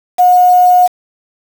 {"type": "tone with quantisation", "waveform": "sine", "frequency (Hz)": 723, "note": "F#5", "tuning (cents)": -40, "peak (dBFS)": -4, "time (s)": [0.18, 0.88], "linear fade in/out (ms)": 20, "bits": 4, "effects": []}